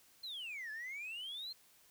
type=exponential two-way sweep; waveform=sine; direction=down then up; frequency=4245 to 1700 to 4245 Hz; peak=-40 dBFS; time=0.23-1.53 s; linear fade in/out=10 ms; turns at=0.71 s; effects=tanh soft clip ceiling -40 dBFS + white hiss -66 dBFS RMS until 1.9 s